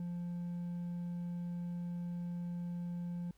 triangle tone with hard clipping, 174.3 Hz, F3, 3 cents flat, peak -38 dBFS, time 0-3.31 s, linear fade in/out 2 ms, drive 5 dB, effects added 50 Hz sine -67 dBFS peak until 3.37 s + pink hiss -73 dBFS RMS until 3.37 s

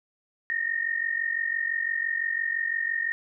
sine tone pair together, 1823.1 / 1869 Hz, A#6 / A#6, -39 / +4 cents, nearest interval unison, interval 43 cents, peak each -28 dBFS, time 0.5-3.12 s, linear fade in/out 0 ms, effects none

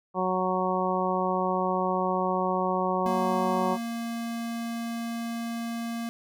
harmonic tone, 185 Hz, F#3, in tune, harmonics 1 / 2 / 3 / 4 / 5 / 6, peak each -31 / -31 / -31 / -31 / -31 / -31 dBFS, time 0.14-3.78 s, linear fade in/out 50 ms
square tone, 232.1 Hz, A#3, 7 cents flat, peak -31 dBFS, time 3.06-6.09 s, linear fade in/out 0 ms
effects none

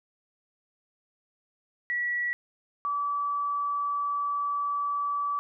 sine tone pair in turn, 1937 / 1151.7 Hz, B6 / D6, -34 / -34 cents, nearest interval major sixth, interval 900 cents, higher first, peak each -26 dBFS, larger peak neither, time 1.9-2.33 / 2.85-5.39 s, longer second, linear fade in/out 0 ms, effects none

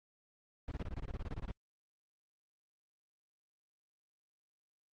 brown noise bursts, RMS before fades -39 dBFS, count 15, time 0.68-1.512 s, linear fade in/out 2 ms, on 34 ms, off 23 ms, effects low-pass 4000 Hz 12 dB/octave + Opus 24 kbps

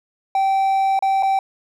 triangle tone with dropouts, 776 Hz, G5, 18 cents flat, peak -13 dBFS, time 0.35-1.39 s, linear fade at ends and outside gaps 2 ms, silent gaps 0.991-1.024 / 1.226-1.231 s, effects none

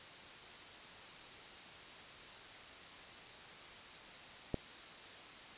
click, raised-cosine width 2 ms, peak -21 dBFS, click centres 4.543 s, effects white hiss -52 dBFS RMS until 5.57 s + resampled to 8000 Hz

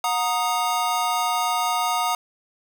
square chord, D# minor, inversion first, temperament equal with one note detuned, 725.6 / 932.3 / 1244.5 Hz, F#5 / A#5 / D#6, -34 / 0 / 0 cents, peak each -26 dBFS, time 0.04-2.15 s, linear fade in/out 2 ms, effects none

